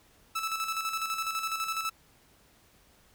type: tone with tremolo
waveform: sawtooth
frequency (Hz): 1313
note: E6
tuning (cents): -7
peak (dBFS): -25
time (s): 0.35-1.9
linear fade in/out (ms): 10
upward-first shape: square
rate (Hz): 12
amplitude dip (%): 50
effects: pink hiss -62 dBFS RMS until 3.14 s